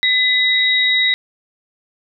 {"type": "tone pair together", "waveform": "sine", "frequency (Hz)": [2010, 3808], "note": ["B6", "A#7"], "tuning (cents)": [30, 36], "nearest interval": "major seventh", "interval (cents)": 1106, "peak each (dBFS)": -15, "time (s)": [0.03, 1.14], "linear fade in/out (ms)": 0, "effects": []}